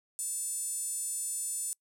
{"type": "tone with high-pass filter", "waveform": "5% pulse", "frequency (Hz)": 880, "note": "A5", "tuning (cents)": 0, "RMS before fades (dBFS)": -35, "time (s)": [0.19, 1.73], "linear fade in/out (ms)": 0, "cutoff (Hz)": 8600, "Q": 5.2, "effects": ["noise-tail reverb RT60 0.1 s tail -26 dB re dry"]}